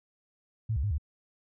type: tone with pitch steps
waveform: sine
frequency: 110.7 / 68.1 / 103.4 / 74.3 Hz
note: A2 / C#2 / G#2 / D2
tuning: +11 / -30 / -7 / +21 cents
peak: -26 dBFS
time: 0.69-0.982 s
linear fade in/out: 10 ms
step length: 73 ms
effects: none